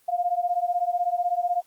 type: beating tone pair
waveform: sine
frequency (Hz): 698.5 / 714.5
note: F5 / F5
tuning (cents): 0 / +39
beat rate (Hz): 16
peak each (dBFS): -25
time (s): 0.08-1.62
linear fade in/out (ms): 10
effects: white hiss -62 dBFS RMS until 1.66 s + Opus 24 kbps